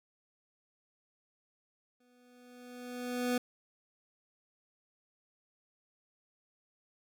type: tone with exponential growth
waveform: 25% pulse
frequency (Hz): 246.9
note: B3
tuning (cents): 0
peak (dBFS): -24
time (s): 2-3.38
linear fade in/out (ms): 5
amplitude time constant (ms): 300
effects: none